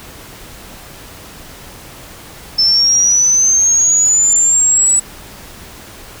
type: linear sweep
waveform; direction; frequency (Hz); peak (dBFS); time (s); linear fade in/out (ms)
sine; up; 5274 to 7910; -8; 2.58-5; 10
effects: pink hiss -35 dBFS RMS until 6.2 s